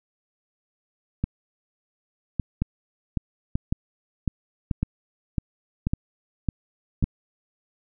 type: two click trains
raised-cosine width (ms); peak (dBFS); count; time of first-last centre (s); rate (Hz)
5; -10 / -11; 9 / 6; 2.62-7.04 / 1.24-7.027; 1.81 / 0.864
effects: none